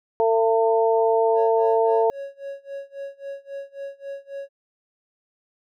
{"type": "harmonic tone", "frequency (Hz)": 225.4, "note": "A3", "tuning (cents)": 42, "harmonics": [2, 3, 4], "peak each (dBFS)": [-18, -22, -24], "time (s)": [0.2, 2.1], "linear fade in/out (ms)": 0}
{"type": "tone with tremolo", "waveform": "triangle", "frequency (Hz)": 554.4, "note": "C#5", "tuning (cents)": 0, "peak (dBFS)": -27, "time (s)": [1.34, 4.49], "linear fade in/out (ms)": 50, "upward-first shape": "sine", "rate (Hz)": 3.7, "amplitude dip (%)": 95}
{"effects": []}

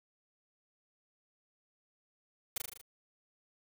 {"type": "noise with echo", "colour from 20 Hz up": "white", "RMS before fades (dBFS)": -34, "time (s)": [2.56, 2.58], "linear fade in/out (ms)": 5, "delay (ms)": 39, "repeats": 6, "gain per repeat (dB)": -3, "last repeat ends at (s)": 2.814, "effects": []}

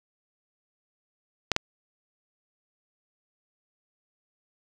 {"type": "clicks", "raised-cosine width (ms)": 0.2, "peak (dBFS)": -5, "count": 2, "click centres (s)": [1.517, 1.564], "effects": []}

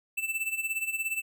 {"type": "tone with tremolo", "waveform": "square", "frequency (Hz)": 2652, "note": "E7", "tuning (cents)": 10, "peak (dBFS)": -27, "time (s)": [0.17, 1.22], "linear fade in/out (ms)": 10, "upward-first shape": "sine", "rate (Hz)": 17, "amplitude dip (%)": 75, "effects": []}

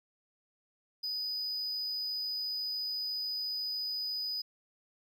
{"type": "tone", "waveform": "triangle", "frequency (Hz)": 4977, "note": "D#8", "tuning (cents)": 0, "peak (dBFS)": -32, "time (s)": [1.03, 4.42], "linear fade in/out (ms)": 10, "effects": []}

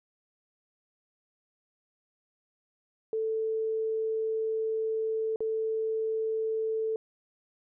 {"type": "tone with dropouts", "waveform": "sine", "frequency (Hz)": 441.9, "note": "A4", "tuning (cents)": 7, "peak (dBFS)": -27, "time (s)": [3.13, 6.96], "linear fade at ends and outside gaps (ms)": 1, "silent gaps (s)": [5.36, 5.405], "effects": []}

